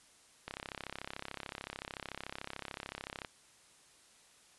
click train, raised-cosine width 0.3 ms, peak -24 dBFS, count 94, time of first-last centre 0.48-3.248 s, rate 33.6 Hz, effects white hiss -63 dBFS RMS until 4.58 s + resampled to 24000 Hz

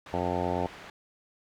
white low-pass noise, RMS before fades -47 dBFS, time 0.06-0.9 s, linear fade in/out 2 ms, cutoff 2100 Hz, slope 12 dB/octave
harmonic tone, 89 Hz, F2, 33 cents sharp, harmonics 1 / 2 / 3 / 4 / 5 / 6 / 7 / 8 / 9 / 10, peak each -36 / -36 / -36 / -36 / -36 / -36 / -36 / -36 / -36 / -36 dBFS, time 0.13-0.67 s, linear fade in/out 5 ms
effects none

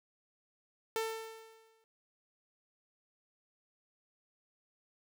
sawtooth tone with exponential decay, 446.5 Hz, A4, 25 cents sharp, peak -27 dBFS, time 0.96-1.84 s, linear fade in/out 0 ms, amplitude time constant 190 ms, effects none

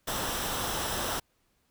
pink noise with comb filter, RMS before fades -32 dBFS, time 0.07-1.2 s, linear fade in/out 10 ms, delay 0.44 ms, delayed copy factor -0.5, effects pink hiss -72 dBFS RMS until 1.7 s

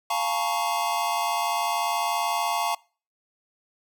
square chord, Bb minor seventh, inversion second, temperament equal with one note detuned, 698.5 / 852 / 932.3 / 1108.7 Hz, F5 / Ab5 / Bb5 / Db6, 0 / +44 / 0 / 0 cents, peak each -30 dBFS, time 0.1-2.75 s, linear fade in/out 5 ms, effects noise-tail reverb RT60 0.4 s tail -25 dB re dry

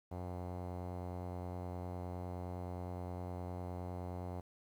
sawtooth tone with low-pass filter, 89.7 Hz, F2, 47 cents sharp, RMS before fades -43 dBFS, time 0.11-4.41 s, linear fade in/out 10 ms, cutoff 780 Hz, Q 2.3, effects 11-bit

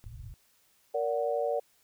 white low-pass noise, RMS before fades -44 dBFS, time 0.04-0.34 s, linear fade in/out 0 ms, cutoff 130 Hz, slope 96 dB/octave
sine chord, Bb augmented, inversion none, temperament equal with one note detuned, 466.2 / 577.9 / 740 Hz, Bb4 / D5 / F#5, 0 / -28 / 0 cents, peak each -31 / -30 / -34 dBFS, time 0.94-1.6 s, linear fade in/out 10 ms
effects white hiss -67 dBFS RMS until 1.83 s

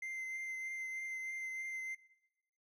triangle tone with vibrato, 2079 Hz, C7, 12 cents flat, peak -38 dBFS, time 0.02-1.95 s, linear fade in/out 5 ms, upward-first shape triangle, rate 3.2 Hz, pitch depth 15 cents each way, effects noise-tail reverb RT60 1.0 s tail -21 dB re dry

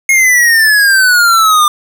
square exponential sweep, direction down, 2168 to 1192 Hz, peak -6 dBFS, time 0.09-1.68 s, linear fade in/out 2 ms, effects none

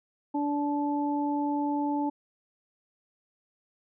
harmonic tone, 290 Hz, D4, 22 cents flat, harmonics 1 / 2 / 3, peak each -27 / -39 / -31 dBFS, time 0.34-2.1 s, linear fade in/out 10 ms, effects none

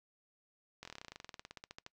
slowing click train, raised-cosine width 0.2 ms, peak -29 dBFS, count 24, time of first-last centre 0.83-1.864 s, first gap 22 ms, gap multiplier 1.06, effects noise-tail reverb RT60 0.1 s tail -23 dB re dry

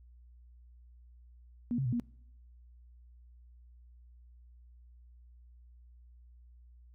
sine tone with pitch steps, 239.7 / 135.1 / 121.7 / 238.5 Hz, A#3 / C#3 / B2 / A#3, +48 / -44 / -25 / +40 cents, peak -29 dBFS, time 1.71-1.998 s, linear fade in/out 0 ms, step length 72 ms, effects noise-tail reverb RT60 0.8 s tail -25 dB re dry + added 60 Hz sine -54 dBFS peak until 6.94 s

